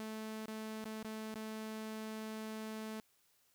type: tone with dropouts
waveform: sawtooth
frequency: 218.3 Hz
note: A3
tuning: 13 cents flat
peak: -38 dBFS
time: 0-3 s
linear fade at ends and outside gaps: 0 ms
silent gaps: 0.457-0.482 / 0.841-0.855 / 1.028-1.047 / 1.342-1.356 s
effects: white hiss -73 dBFS RMS until 3.54 s